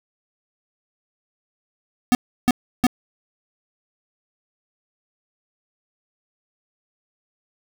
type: tone bursts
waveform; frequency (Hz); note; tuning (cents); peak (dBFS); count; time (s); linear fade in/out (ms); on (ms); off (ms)
square; 247.9; B3; +7; -13; 3; 2.12-2.867; 0; 29; 330
effects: none